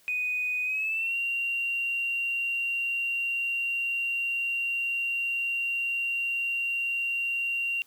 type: tone with pitch glide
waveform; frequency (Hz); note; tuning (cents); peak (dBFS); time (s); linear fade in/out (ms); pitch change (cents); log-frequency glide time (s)
triangle; 2489 to 2762; D#7 to F7; 0 to -20; -23; 0.08-7.82; 0; +180; 0.64-1.16
effects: tanh soft clip ceiling -24 dBFS + white hiss -61 dBFS RMS until 7.86 s